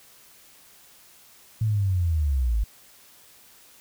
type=linear sweep; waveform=sine; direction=down; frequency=112.4 to 50.1 Hz; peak=-20 dBFS; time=1.61-2.64 s; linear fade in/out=5 ms; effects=white hiss -53 dBFS RMS until 3.8 s